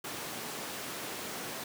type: high-pass noise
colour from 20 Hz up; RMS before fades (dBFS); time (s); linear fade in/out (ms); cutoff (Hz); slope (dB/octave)
pink; -40; 0.04-1.64; 5; 220; 12
effects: none